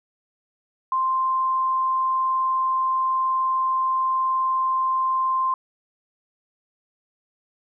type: tone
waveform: sine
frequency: 1046.5 Hz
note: C6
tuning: in tune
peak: -19 dBFS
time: 0.92-5.54 s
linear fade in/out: 2 ms
effects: none